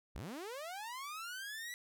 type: linear sweep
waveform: sawtooth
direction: up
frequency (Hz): 34.58 to 1975.5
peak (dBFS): -39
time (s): 0.15-1.74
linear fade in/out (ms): 0
effects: none